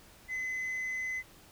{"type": "tone", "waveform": "sine", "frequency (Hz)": 2030, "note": "B6", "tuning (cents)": 47, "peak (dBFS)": -30, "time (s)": [0.28, 1.23], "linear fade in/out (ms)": 50, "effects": ["tanh soft clip ceiling -32 dBFS", "pink hiss -57 dBFS RMS until 1.51 s"]}